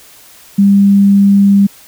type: tone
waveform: sine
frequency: 199.2 Hz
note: G3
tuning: 28 cents sharp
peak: -4 dBFS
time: 0.58-1.67 s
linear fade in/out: 10 ms
effects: white hiss -40 dBFS RMS until 1.87 s